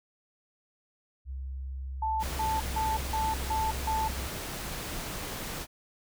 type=tone with pitch glide; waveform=sine; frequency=66.3 to 65.88 Hz; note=C2 to C2; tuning=+23 to +12 cents; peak=-34 dBFS; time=1.25-4.3 s; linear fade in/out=50 ms; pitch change=-11 cents; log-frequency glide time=1.93-2.36 s
type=tone bursts; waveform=sine; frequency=880 Hz; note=A5; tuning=in tune; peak=-27 dBFS; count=6; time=2.02-4.08 s; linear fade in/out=5 ms; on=210 ms; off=160 ms
type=noise; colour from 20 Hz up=pink; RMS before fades=-37 dBFS; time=2.19-5.67 s; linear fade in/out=50 ms
effects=none